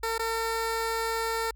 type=tone with dropouts; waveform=15% pulse; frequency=452.8 Hz; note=A4; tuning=50 cents sharp; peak=-21 dBFS; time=0.03-1.51 s; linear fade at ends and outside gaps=5 ms; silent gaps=0.181-0.193 s; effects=added 51 Hz sine -46 dBFS peak until 1.55 s